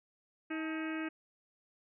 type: harmonic tone with a mistuned harmonic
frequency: 317.3 Hz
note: D#4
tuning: 34 cents sharp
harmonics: 1 / 2 / 3 / 4 / 5 / 6 / 7 / 8 / 9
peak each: -36 / -48 / -52 / -48 / -45 / -49 / -49 / -48 / -56 dBFS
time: 0.5-1.09 s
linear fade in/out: 10 ms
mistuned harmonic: 3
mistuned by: -130 cents
effects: none